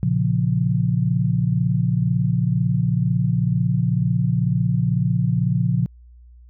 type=chord; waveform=sine; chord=Bb minor; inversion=none; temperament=equal; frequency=116.54 / 138.59 / 174.61 Hz; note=Bb2 / Db3 / F3; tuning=0 / 0 / 0 cents; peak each=-21 dBFS; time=0.03-5.86 s; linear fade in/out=0 ms; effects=added 60 Hz sine -43 dBFS peak until 6.49 s